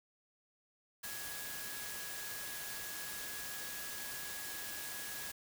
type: tone in noise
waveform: sine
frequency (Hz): 1668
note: G#6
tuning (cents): +7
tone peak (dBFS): -49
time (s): 1.03-5.32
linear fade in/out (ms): 10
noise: white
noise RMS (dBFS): -44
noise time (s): 1.03-5.32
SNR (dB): -8
effects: none